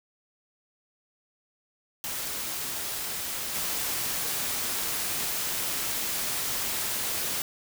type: noise with level steps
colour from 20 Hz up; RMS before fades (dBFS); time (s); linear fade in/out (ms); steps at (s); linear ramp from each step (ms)
white; -33 / -30; 2.04-7.42; 0; 3.54; 10
effects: none